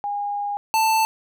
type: tone pair in turn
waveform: sine / square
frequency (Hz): 816 / 884.5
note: G#5 / A5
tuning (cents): -31 / +9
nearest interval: minor second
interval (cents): 140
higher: second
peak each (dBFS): -23 / -17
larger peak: second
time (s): 0.04-0.57 / 0.74-1.05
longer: first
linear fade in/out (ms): 0
effects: none